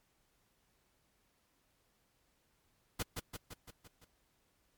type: noise with echo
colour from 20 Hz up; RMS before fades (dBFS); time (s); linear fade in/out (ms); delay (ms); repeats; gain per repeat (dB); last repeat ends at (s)
pink; -36; 2.99-3.03; 10; 170; 6; -4; 4.05
effects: pink hiss -75 dBFS RMS until 4.77 s + MP3 96 kbps